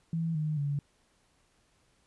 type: tone with pitch steps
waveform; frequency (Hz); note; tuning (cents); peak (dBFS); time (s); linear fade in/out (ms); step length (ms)
sine; 164.5 / 153.48 / 143.21; E3 / D#3 / D3; -3 / -23 / -43; -28; 0.13-0.79; 2; 220
effects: pink hiss -69 dBFS RMS until 2.06 s + resampled to 24000 Hz